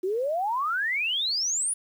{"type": "exponential sweep", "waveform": "sine", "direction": "up", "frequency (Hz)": [355.7, 10050], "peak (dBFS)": -24, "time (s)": [0.03, 1.74], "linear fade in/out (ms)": 10, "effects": ["9-bit"]}